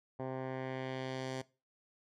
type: tone with low-pass filter sweep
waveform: 10% pulse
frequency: 130.81 Hz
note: C3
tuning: in tune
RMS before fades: -40 dBFS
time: 0.19-1.42 s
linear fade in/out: 10 ms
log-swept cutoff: 950 to 7100 Hz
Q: 1.1
effects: noise-tail reverb RT60 0.3 s tail -20 dB re dry